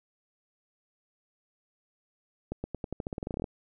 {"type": "accelerating click train", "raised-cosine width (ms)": 2, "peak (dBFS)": -20, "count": 17, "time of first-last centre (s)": [2.52, 3.442], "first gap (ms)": 120, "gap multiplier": 0.89, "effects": []}